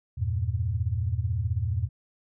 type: chord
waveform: sine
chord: E diminished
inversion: none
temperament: equal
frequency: 82.41 / 98 / 116.54 Hz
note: E2 / G2 / Bb2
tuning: 0 / 0 / 0 cents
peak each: -29 dBFS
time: 0.17-1.89 s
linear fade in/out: 20 ms
effects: none